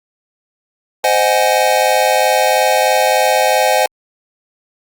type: chord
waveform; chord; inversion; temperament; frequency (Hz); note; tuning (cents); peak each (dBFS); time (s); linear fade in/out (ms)
square; Ab dominant seventh; first; just; 519.1 / 623 / 747.5 / 830.6; C5 / Eb5 / Gb5 / Ab5; -14 / +2 / +17 / 0; -17; 1.04-3.86; 2
effects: Opus 48 kbps